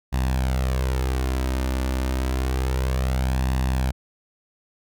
sawtooth tone with flanger, 64.6 Hz, C2, 21 cents flat, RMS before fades -23 dBFS, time 0.12-3.92 s, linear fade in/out 20 ms, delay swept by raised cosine 1.1 to 3.4 ms, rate 0.29 Hz, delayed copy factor +0.55, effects none

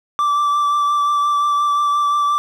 triangle tone with vibrato, 1167 Hz, D6, 11 cents flat, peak -12 dBFS, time 0.19-2.38 s, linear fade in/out 0 ms, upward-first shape triangle, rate 5.7 Hz, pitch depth 19 cents each way, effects none

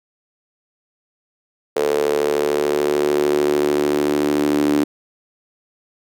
sawtooth tone with high-pass filter sweep, 73.42 Hz, D2, in tune, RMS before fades -18 dBFS, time 1.76-4.84 s, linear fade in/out 5 ms, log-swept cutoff 450 to 300 Hz, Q 6.3, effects none

